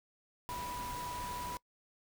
sine tone in noise, 982 Hz, B5, 10 cents flat, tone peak -40 dBFS, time 0.49-1.57 s, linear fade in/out 0 ms, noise pink, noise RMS -45 dBFS, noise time 0.49-1.57 s, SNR +2 dB, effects noise-tail reverb RT60 0.1 s tail -23 dB re dry

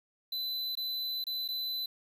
square tone with dropouts, 4013 Hz, B7, 27 cents sharp, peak -33 dBFS, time 0.32-1.86 s, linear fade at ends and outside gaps 5 ms, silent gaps 0.753-0.771 / 1.241-1.267 / 1.479-1.486 s, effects 10-bit

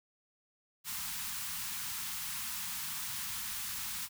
white band-stop noise, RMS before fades -39 dBFS, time 0.84-4.09 s, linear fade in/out 50 ms, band 230 to 860 Hz, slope 48 dB/octave, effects none

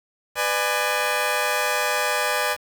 15% pulse chord, G# diminished, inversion first, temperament just, 498.4 / 598 / 830.6 Hz, B4 / D5 / G#5, +16 / +31 / 0 cents, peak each -20 / -18 / -19 dBFS, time 0.35-2.57 s, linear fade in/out 50 ms, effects 7-bit

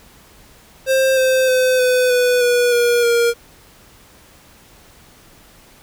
square tone with pitch steps, 529 / 520.2 / 511.6 / 503.1 / 494.7 / 486.5 / 478.4 / 470.5 Hz, C5 / C5 / C5 / B4 / B4 / B4 / A#4 / A#4, +19 / -10 / -39 / +32 / +3 / -26 / +45 / +16 cents, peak -13 dBFS, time 0.86-3.34 s, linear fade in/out 50 ms, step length 310 ms, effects pink hiss -47 dBFS RMS until 5.82 s

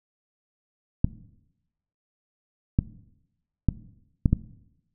clicks, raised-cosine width 5 ms, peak -6 dBFS, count 5, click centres 1.045 / 2.789 / 3.687 / 4.258 / 4.33 s, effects noise-tail reverb RT60 0.9 s tail -18 dB re dry

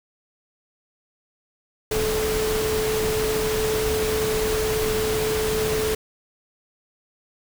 sine tone in noise, 434.2 Hz, A4, 23 cents flat, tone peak -22 dBFS, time 1.91-5.95 s, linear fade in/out 5 ms, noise pink, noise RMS -27 dBFS, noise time 1.91-5.95 s, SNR +2 dB, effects none

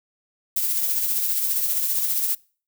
violet noise with tremolo, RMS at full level -21 dBFS, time 0.56-2.35 s, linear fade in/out 5 ms, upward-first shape triangle, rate 15 Hz, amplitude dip 45%, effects noise-tail reverb RT60 0.4 s tail -24 dB re dry

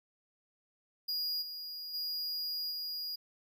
square tone with level steps, 4868 Hz, D#8, 39 cents flat, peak -33 / -41 / -35 / -37 dBFS, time 1.08-3.16 s, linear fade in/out 10 ms, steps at 1.41 / 1.93 / 2.7 s, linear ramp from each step 20 ms, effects none

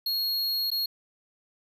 square tone with dropouts, 4299 Hz, C8, 46 cents sharp, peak -26 dBFS, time 0.06-0.86 s, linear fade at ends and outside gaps 5 ms, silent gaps 0.704-0.715 s, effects none

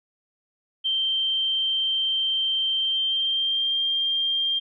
sine tone with pitch glide, 3136 to 3191 Hz, G7 to G7, 0 to +30 cents, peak -21 dBFS, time 0.84-4.6 s, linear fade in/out 20 ms, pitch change +30 cents, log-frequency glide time 2.77-3.82 s, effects none

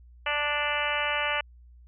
harmonic tone, 293.7 Hz, D4, in tune, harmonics 2 / 3 / 4 / 5 / 6 / 7 / 8 / 9 / 10, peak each -34 / -34 / -34 / -34 / -34 / -34 / -34 / -34 / -34 dBFS, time 0.26-1.41 s, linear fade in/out 5 ms, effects added 60 Hz sine -49 dBFS peak until 1.87 s

